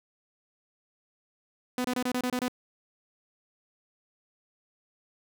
sawtooth tone bursts, 250 Hz, B3, 21 cents sharp, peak -23 dBFS, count 8, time 1.78-2.482 s, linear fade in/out 2 ms, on 65 ms, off 26 ms, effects none

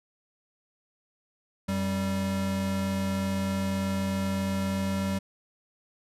square tone pair together, 90.7 / 193.97 Hz, F#2 / G3, -34 / -18 cents, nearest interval octave + minor second, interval 1316 cents, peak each -34 / -28 dBFS, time 1.68-5.19 s, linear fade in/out 10 ms, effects resampled to 32000 Hz

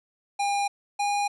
square tone pair in turn, 807 / 815.4 Hz, G#5 / G#5, -50 / -32 cents, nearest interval unison, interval 18 cents, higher second, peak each -24 dBFS, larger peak neither, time 0.39-0.68 / 0.99-1.28 s, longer neither, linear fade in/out 10 ms, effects resampled to 24000 Hz

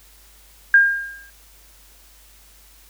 sine tone with exponential decay, 1610 Hz, G6, 46 cents sharp, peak -6 dBFS, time 0.74-1.3 s, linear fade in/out 2 ms, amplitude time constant 120 ms, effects added 50 Hz sine -51 dBFS peak until 2.89 s + white hiss -51 dBFS RMS until 2.89 s

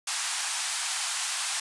white band-pass noise, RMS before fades -31 dBFS, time 0.07-1.6 s, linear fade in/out 5 ms, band 740 to 10000 Hz, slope 48 dB/octave, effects resampled to 24000 Hz

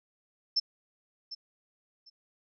sine tone with echo, 5310 Hz, E8, 12 cents sharp, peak -23 dBFS, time 0.56-0.6 s, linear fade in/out 10 ms, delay 750 ms, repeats 2, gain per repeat -14 dB, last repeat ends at 2.1 s, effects none

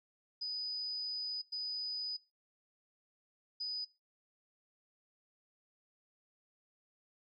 sine tone bursts at uneven times, 4978 Hz, D#8, in tune, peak -36 dBFS, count 3, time 0.41-1.42 / 1.52-2.17 / 3.6-3.85 s, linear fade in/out 10 ms, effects noise-tail reverb RT60 0.3 s tail -23 dB re dry

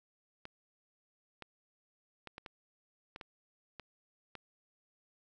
clicks, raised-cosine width 0.3 ms, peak -29 dBFS, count 9, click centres 0.454 / 1.423 / 2.273 / 2.381 / 2.462 / 3.161 / 3.212 / 3.797 / 4.353 s, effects none

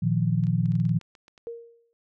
sine chord, Bb suspended fourth, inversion none, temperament equal, 116.54 / 155.56 / 174.61 Hz, Bb2 / Eb3 / F3, 0 / 0 / 0 cents, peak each -25 dBFS, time 0.02-0.99 s, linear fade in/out 10 ms
clicks, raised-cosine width 0.2 ms, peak -34 dBFS, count 12, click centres 0.438 / 0.469 / 0.658 / 0.72 / 0.754 / 0.8 / 0.853 / 0.893 / 1.013 / 1.152 / 1.281 / 1.378 s
sine tone with exponential decay, 466.2 Hz, A#4, in tune, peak -30 dBFS, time 1.47-1.93 s, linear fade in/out 0 ms, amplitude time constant 98 ms
effects none

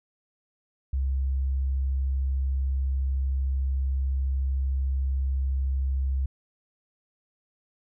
sine tone, 66.8 Hz, C2, 36 cents sharp, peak -23 dBFS, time 0.93-6.26 s, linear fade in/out 5 ms, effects none

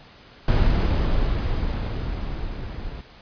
brown noise with level ramp, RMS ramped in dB -17 to -33 dBFS, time 0.48-3.01 s, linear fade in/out 2 ms, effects pink hiss -48 dBFS RMS until 3.21 s + resampled to 11025 Hz

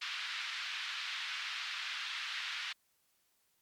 white band-pass noise, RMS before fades -40 dBFS, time 0.01-2.73 s, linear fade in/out 10 ms, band 1300 to 3900 Hz, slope 24 dB/octave, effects white hiss -75 dBFS RMS until 3.61 s + MP3 96 kbps

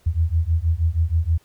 sine beating tone pair, 79.2 / 85.5 Hz, D#2 / F2, +31 / -36 cents, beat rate 6.3 Hz, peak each -20 dBFS, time 0.06-1.38 s, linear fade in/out 10 ms, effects pink hiss -59 dBFS RMS until 1.44 s

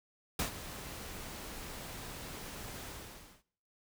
pink noise with ADSR envelope, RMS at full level -32 dBFS, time 0.39-3.43 s, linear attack 4 ms, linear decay 110 ms, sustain -13 dB, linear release 560 ms, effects noise-tail reverb RT60 0.6 s tail -21 dB re dry

